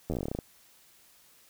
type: slowing click train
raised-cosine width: 2 ms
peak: -19 dBFS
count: 14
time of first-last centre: 0.1-0.388 s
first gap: 11 ms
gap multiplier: 1.11
effects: white hiss -60 dBFS RMS until 1.49 s